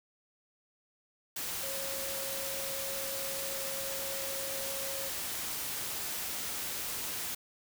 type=tone in noise; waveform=sine; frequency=544 Hz; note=C#5; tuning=33 cents flat; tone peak=-41 dBFS; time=1.63-5.09 s; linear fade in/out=5 ms; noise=white; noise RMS=-37 dBFS; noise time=1.36-7.35 s; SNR=-7 dB; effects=none